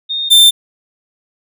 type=tone pair in turn; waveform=sine / 45% pulse; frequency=3678 / 3577 Hz; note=A#7 / A7; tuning=-24 / +28 cents; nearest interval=unison; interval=48 cents; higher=first; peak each=-16 / -4 dBFS; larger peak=second; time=0.09-0.3 / 0.3-0.51 s; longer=neither; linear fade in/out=20 ms; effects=none